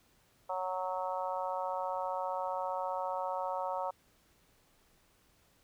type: harmonic tone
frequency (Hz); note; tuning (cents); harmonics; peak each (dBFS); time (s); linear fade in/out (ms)
185; F#3; 0; 3 / 4 / 5 / 6 / 7; -38 / -39 / -37 / -43 / -44; 0.49-3.91; 10
effects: pink hiss -68 dBFS RMS until 5.63 s